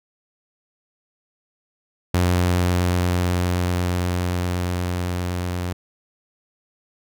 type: tone with level ramp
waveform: sawtooth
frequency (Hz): 89.2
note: F2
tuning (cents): +37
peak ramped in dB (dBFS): -12 to -20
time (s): 2.14-5.73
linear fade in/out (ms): 5
effects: none